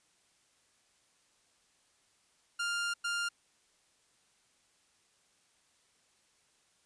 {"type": "tone bursts at uneven times", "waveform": "sawtooth", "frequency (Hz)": 1400, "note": "F6", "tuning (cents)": 4, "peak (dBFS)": -28, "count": 2, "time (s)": [[2.59, 2.94], [3.04, 3.29]], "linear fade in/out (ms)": 10, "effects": ["white hiss -70 dBFS RMS until 6.85 s", "resampled to 22050 Hz"]}